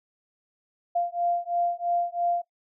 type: beating tone pair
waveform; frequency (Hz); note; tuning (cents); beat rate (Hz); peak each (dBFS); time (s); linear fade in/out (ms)
sine; 694 / 697; F5 / F5; -11 / -4; 3; -27; 0.95-2.42; 10
effects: noise-tail reverb RT60 0.1 s tail -18 dB re dry